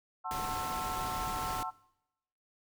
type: chord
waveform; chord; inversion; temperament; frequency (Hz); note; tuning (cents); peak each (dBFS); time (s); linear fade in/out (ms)
sine; F# half-diminished seventh; none; just; 740 / 888 / 1065.6 / 1332; F#5 / A5 / C6 / E6; 0 / +16 / +31 / +18; -40; 0.24-1.71; 20
type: noise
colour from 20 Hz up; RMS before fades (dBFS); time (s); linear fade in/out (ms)
pink; -40; 0.31-1.63; 0
effects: noise-tail reverb RT60 0.9 s tail -23 dB re dry